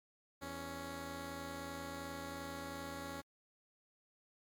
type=tone pair together; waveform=10% pulse; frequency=82.7 / 277.9 Hz; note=E2 / C#4; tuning=+6 / +4 cents; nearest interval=octave + major sixth; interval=2098 cents; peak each=-40 / -36 dBFS; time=0.41-3.22 s; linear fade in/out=20 ms; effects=MP3 96 kbps